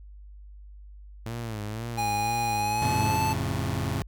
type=tone with vibrato; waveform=sawtooth; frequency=111.1 Hz; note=A2; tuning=17 cents sharp; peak=-28 dBFS; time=1.26-3.16 s; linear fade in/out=0 ms; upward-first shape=sine; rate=2 Hz; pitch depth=110 cents each way
type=tone with pitch glide; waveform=square; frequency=822 to 875.9 Hz; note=G#5 to A5; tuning=-18 to -8 cents; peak=-26 dBFS; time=1.97-3.34 s; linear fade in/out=20 ms; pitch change=+110 cents; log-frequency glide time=2.52-3.2 s
type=chord; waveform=sawtooth; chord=F augmented; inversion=none; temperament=just; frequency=87.31 / 109.13 / 136.42 Hz; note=F2 / A2 / C#3; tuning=0 / -14 / -27 cents; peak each=-27 dBFS; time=2.82-4.02 s; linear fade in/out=0 ms
effects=added 50 Hz sine -43 dBFS peak until 4.07 s